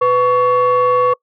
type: tone pair together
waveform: sine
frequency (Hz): 498.9 / 1120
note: B4 / C#6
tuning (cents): +17 / +18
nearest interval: octave + major second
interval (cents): 1401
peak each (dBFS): -11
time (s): 0.01-1.14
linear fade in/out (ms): 10
effects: noise-tail reverb RT60 0.1 s tail -24 dB re dry + tanh soft clip ceiling -7 dBFS